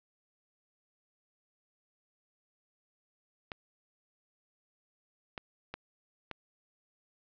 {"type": "clicks", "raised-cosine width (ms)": 0.3, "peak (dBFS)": -22, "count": 4, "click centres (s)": [3.518, 5.378, 5.74, 6.313], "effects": ["low-pass 4000 Hz 12 dB/octave"]}